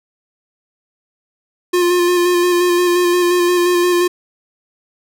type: tone with vibrato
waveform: square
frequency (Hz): 353.4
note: F4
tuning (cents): +21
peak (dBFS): -12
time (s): 1.73-4.08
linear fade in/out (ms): 10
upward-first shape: square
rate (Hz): 5.7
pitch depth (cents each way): 18
effects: none

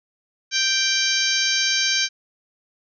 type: harmonic tone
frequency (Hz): 784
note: G5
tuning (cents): 0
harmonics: 2 / 3 / 4 / 5 / 6 / 7 / 8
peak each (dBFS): -26 / -26 / -26 / -26 / -26 / -26 / -26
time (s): 0.51-2.09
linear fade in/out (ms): 50
effects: none

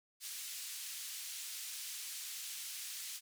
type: band-pass noise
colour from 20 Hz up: white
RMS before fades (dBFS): -45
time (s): 0.2-3.21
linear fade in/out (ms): 50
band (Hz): 2600 to 11000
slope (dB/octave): 12
effects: none

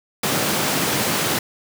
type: high-pass noise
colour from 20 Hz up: pink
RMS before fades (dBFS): -21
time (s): 0.23-1.39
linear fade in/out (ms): 5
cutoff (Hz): 130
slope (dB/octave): 24
effects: none

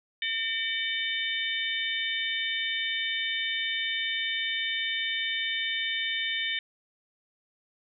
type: harmonic tone with a mistuned harmonic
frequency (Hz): 605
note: D#5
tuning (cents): -49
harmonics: 3 / 4 / 5 / 6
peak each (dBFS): -33 / -33 / -33 / -33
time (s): 0.22-6.59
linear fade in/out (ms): 2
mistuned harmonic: 4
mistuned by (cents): -92
effects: none

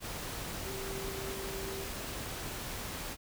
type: tone in noise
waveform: sine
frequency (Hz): 388.7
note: G4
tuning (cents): -15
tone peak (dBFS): -41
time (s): 0.63-1.88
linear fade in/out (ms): 50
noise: pink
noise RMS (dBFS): -40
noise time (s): 0-3.17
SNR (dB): -4
effects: none

